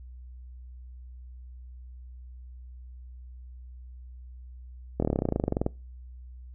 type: slowing click train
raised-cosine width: 2 ms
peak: -12 dBFS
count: 20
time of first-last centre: 5-5.664 s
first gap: 24 ms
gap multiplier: 1.04
effects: noise-tail reverb RT60 0.3 s tail -24 dB re dry + added 62 Hz sine -42 dBFS peak until 6.54 s